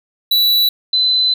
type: tone pair in turn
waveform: square / sine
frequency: 3945 / 4028 Hz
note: B7 / B7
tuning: -3 / +33 cents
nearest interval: unison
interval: 36 cents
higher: second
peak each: -11 dBFS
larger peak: neither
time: 0.31-0.69 / 0.93-1.34 s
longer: second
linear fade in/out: 5 ms
effects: none